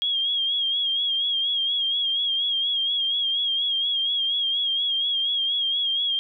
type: tone with vibrato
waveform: sine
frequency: 3267 Hz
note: G#7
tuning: 29 cents flat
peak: -21 dBFS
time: 0.02-6.19 s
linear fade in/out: 0 ms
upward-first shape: sine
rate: 4.2 Hz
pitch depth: 52 cents each way
effects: none